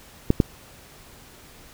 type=clicks; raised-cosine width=3 ms; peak=-3 dBFS; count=2; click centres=0.304 / 0.402 s; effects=pink hiss -48 dBFS RMS until 1.73 s